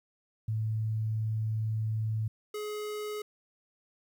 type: tone pair in turn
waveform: sine / square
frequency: 109.7 / 421.3 Hz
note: A2 / G#4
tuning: -5 / +25 cents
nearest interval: octave + major seventh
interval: 2330 cents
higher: second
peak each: -28 / -35 dBFS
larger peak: first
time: 0.48-2.28 / 2.54-3.22 s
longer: first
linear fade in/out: 5 ms
effects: 11-bit